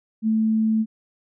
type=tone; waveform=sine; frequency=220 Hz; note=A3; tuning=in tune; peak=-17 dBFS; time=0.22-0.86 s; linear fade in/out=50 ms; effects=none